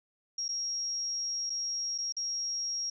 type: tone with dropouts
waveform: sine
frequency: 5600 Hz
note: F8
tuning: 4 cents sharp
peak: -31 dBFS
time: 0.38-2.9 s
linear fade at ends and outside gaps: 5 ms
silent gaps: 0.482-0.489 / 1.497-1.501 / 1.98-1.984 / 2.124-2.166 s
effects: none